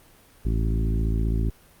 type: harmonic tone with a mistuned harmonic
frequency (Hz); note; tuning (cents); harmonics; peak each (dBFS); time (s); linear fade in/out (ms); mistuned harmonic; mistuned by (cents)
55; A1; 0; 1 / 2 / 3 / 4 / 5 / 6 / 7; -22 / -28 / -32 / -34 / -36 / -38 / -39; 0.45-1.5; 5; 1; -38
effects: pink hiss -54 dBFS RMS until 1.8 s + Opus 32 kbps